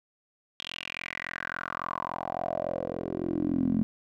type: tone with band-pass filter sweep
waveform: 10% pulse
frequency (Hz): 43.57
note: F1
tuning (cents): -3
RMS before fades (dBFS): -32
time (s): 0.6-3.83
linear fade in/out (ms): 0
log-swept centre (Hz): 3300 to 220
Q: 5.5
effects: none